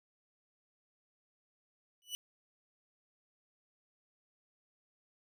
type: tone with exponential growth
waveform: sawtooth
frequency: 2960 Hz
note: F#7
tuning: in tune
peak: -31 dBFS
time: 2.02-2.15 s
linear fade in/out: 0 ms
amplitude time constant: 27 ms
effects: none